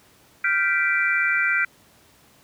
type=chord; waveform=sine; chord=G dominant seventh; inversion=third; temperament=equal with one note detuned; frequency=1396.9 / 1554.5 / 1975.5 / 2349 Hz; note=F6 / G6 / B6 / D7; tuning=0 / -15 / 0 / 0 cents; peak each=-24 dBFS; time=0.44-1.65 s; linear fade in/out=5 ms; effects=pink hiss -55 dBFS RMS until 2.43 s + high-pass 80 Hz 12 dB/octave